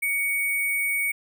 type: tone with sample-and-hold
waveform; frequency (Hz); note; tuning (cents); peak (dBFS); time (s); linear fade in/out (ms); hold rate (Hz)
sine; 2240; C#7; +18; -22; 0.02-1.12; 10; 11025
effects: none